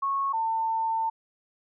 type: tone pair in turn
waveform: sine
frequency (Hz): 1100 / 897.7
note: C#6 / A5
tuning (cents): -14 / +34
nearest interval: major third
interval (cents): 352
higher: first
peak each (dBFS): -24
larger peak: neither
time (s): 0.02-0.33 / 0.33-1.1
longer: second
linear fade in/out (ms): 10
effects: none